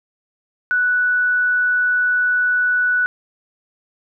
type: tone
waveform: sine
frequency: 1480 Hz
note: F#6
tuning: in tune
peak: -14 dBFS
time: 0.71-3.06 s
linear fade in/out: 0 ms
effects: none